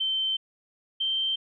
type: tone pair in turn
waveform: sine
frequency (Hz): 3099 / 3131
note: G7 / G7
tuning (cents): -21 / -3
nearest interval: unison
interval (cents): 18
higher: second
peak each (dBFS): -24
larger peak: neither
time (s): 0-0.37 / 1-1.36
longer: first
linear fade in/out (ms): 10
effects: none